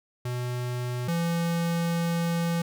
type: tone pair in turn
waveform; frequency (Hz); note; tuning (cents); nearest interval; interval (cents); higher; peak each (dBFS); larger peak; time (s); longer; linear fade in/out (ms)
square; 123.47 / 169.07; B2 / E3; 0 / +44; perfect fourth; 544; second; -29 / -25; second; 0.25-1.08 / 1.08-2.62; second; 5
effects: none